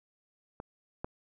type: clicks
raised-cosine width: 1 ms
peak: -26 / -21 dBFS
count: 2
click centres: 0.601 / 1.045 s
effects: none